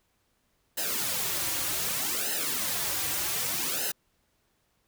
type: noise with flanger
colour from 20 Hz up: white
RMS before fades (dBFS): -30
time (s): 0.77-3.92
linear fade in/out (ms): 10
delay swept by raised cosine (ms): 0.86 to 4.76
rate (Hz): 0.65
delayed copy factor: -0.95
effects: pink hiss -72 dBFS RMS until 4.87 s